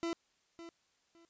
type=tone with echo; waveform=40% pulse; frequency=335.4 Hz; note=E4; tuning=30 cents sharp; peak=-33 dBFS; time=0.03-0.13 s; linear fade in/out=0 ms; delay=560 ms; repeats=2; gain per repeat=-13 dB; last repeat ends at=1.25 s; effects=white hiss -74 dBFS RMS until 1.29 s + resampled to 16000 Hz